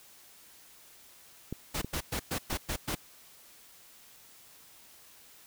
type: clicks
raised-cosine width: 3 ms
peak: -22 dBFS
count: 3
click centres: 1.526 / 1.846 / 2.528 s
type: noise bursts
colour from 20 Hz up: pink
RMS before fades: -33 dBFS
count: 7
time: 1.74-2.953 s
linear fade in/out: 10 ms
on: 79 ms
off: 110 ms
effects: white hiss -56 dBFS RMS until 5.46 s